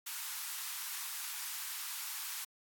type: high-pass noise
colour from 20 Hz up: white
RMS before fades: -41 dBFS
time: 0.06-2.45 s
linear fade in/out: 10 ms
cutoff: 870 Hz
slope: 48 dB/octave
effects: AAC 64 kbps